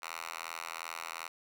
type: tone with high-pass filter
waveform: 5% pulse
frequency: 82.7 Hz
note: E2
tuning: 6 cents sharp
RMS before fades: -42 dBFS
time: 0.02-1.28 s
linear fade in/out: 5 ms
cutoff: 1400 Hz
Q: 2
effects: none